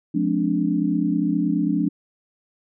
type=chord; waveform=sine; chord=D half-diminished seventh; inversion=first; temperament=just; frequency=176.2 / 211.4 / 264.3 / 293.7 Hz; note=F3 / Ab3 / C4 / D4; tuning=+16 / +31 / +18 / 0 cents; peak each=-24 / -25 / -26 / -22 dBFS; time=0.14-1.89 s; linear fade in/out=10 ms; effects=none